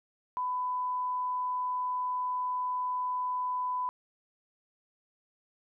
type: tone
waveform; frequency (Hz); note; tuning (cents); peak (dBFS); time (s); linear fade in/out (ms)
sine; 1000; B5; +21; -29; 0.37-3.89; 0
effects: none